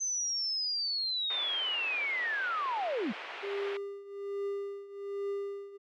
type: linear sweep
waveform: sine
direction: down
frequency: 6220 to 174.7 Hz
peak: -30 dBFS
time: 0-3.13 s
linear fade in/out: 20 ms
type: band-pass noise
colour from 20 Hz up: white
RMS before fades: -43 dBFS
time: 1.3-3.77 s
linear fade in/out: 2 ms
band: 400 to 2800 Hz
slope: 24 dB/octave
type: tone with tremolo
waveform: triangle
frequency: 400 Hz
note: G4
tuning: 35 cents sharp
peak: -29 dBFS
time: 3.42-5.78 s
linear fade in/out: 20 ms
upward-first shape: triangle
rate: 1.2 Hz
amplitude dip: 85%
effects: none